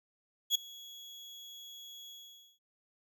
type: tone with ADSR envelope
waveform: 35% pulse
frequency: 3347 Hz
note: G#7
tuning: 13 cents sharp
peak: -21 dBFS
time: 0.5-2.59 s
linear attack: 51 ms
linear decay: 6 ms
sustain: -24 dB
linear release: 500 ms
effects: none

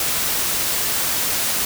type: noise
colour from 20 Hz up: white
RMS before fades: -21 dBFS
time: 0-1.65 s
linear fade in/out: 2 ms
effects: none

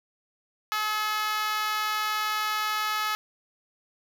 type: tone with high-pass filter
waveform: 5% pulse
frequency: 427.3 Hz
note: G#4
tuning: 49 cents sharp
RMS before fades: -28 dBFS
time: 0.72-3.15 s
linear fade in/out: 0 ms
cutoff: 1100 Hz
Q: 8.8
effects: none

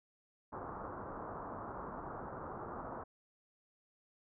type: low-pass noise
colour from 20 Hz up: white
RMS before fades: -45 dBFS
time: 0.52-3.04 s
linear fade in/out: 10 ms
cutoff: 1300 Hz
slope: 48 dB/octave
effects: none

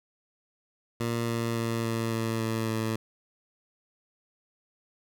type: tone with pitch steps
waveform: 15% pulse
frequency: 116.9 / 115.96 / 115.02 / 114.1 / 113.18 / 112.27 / 111.36 Hz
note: A#2 / A#2 / A#2 / A#2 / A2 / A2 / A2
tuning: +5 / -9 / -23 / -37 / +49 / +35 / +21 cents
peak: -21 dBFS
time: 1-2.96 s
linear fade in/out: 5 ms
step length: 280 ms
effects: none

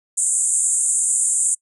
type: band-pass noise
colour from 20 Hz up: white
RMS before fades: -19 dBFS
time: 0.17-1.55 s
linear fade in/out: 10 ms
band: 7100 to 9500 Hz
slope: 96 dB/octave
effects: noise-tail reverb RT60 0.1 s tail -25 dB re dry

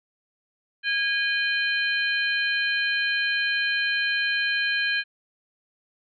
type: harmonic tone with a mistuned harmonic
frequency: 819 Hz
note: G#5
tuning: 24 cents flat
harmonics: 2 / 3 / 4 / 5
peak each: -24 / -28 / -30 / -32 dBFS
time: 0.83-5.04 s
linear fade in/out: 50 ms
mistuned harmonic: 4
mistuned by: -100 cents
effects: none

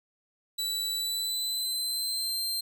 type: tone with pitch glide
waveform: sawtooth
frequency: 3951 to 4150 Hz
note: B7 to C8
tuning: 0 to -15 cents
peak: -26 dBFS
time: 0.58-2.61 s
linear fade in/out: 10 ms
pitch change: +85 cents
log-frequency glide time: 0.96-2.41 s
effects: none

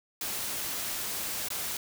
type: noise with dropouts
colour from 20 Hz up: white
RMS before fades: -34 dBFS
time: 0.21-1.77 s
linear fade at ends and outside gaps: 2 ms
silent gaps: 1.486-1.503 s
effects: none

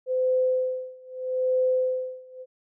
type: tone with tremolo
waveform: sine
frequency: 512 Hz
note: C5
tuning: 38 cents flat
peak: -19 dBFS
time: 0.06-2.46 s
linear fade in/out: 50 ms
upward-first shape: sine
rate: 0.79 Hz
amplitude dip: 95%
effects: none

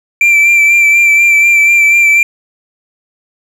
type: tone with vibrato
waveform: triangle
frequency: 2349 Hz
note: D7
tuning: in tune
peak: -3 dBFS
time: 0.21-2.23 s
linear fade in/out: 2 ms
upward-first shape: sine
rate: 4.1 Hz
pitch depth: 26 cents each way
effects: none

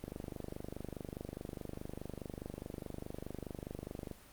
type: click train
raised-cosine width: 2 ms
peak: -28 dBFS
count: 102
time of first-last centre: 0.04-4.113 s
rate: 24.8 Hz
effects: pink hiss -58 dBFS RMS until 4.32 s + Opus 32 kbps

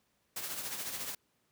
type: noise with tremolo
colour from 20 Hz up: white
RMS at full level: -37 dBFS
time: 0.36-1.15 s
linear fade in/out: 5 ms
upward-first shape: triangle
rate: 14 Hz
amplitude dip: 55%
effects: pink hiss -75 dBFS RMS until 1.51 s + high-pass 80 Hz 12 dB/octave

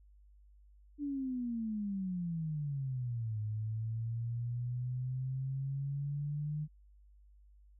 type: exponential two-way sweep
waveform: sine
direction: down then up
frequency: 294.6 to 106.2 to 152.4 Hz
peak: -34 dBFS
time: 0.98-6.68 s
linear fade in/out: 50 ms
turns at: 3.4 s
effects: added 50 Hz sine -58 dBFS peak until 7.79 s

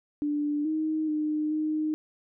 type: tone with pitch steps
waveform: sine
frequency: 294.2 / 312.8 / 304.7 / 308.6 Hz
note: D4 / D#4 / D#4 / D#4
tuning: +3 / +9 / -36 / -14 cents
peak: -25 dBFS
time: 0.22-1.94 s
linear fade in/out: 0 ms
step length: 430 ms
effects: none

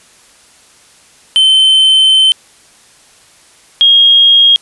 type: tone pair in turn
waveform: triangle / sine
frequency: 3081 / 3259 Hz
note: G7 / G#7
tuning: -31 / -33 cents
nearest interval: minor second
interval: 98 cents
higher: second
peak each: -3 dBFS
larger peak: neither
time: 1.36-2.32 / 3.81-4.56 s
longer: first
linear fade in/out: 0 ms
effects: white hiss -44 dBFS RMS until 4.61 s + resampled to 24000 Hz

